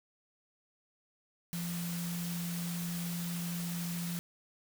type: tone in noise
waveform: sine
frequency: 172.3 Hz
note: F3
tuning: 23 cents flat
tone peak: -35 dBFS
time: 1.53-4.19 s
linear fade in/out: 0 ms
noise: white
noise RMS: -43 dBFS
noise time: 1.53-4.19 s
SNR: +5 dB
effects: none